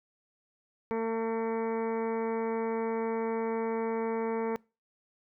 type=harmonic tone with a mistuned harmonic; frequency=226 Hz; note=A3; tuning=47 cents sharp; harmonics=1 / 2 / 3 / 4 / 5 / 6 / 7 / 8 / 9 / 10; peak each=-34 / -30 / -45 / -37 / -45 / -49 / -53 / -51 / -51 / -50 dBFS; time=0.91-4.56 s; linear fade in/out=0 ms; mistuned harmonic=7; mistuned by=-25 cents; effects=noise-tail reverb RT60 0.3 s tail -24 dB re dry